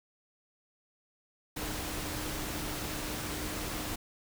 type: tone in noise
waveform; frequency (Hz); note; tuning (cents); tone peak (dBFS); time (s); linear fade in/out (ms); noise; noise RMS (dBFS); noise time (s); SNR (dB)
sine; 304.6; D#4; -37; -43; 1.56-3.96; 10; pink; -37; 1.56-3.96; -9
effects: none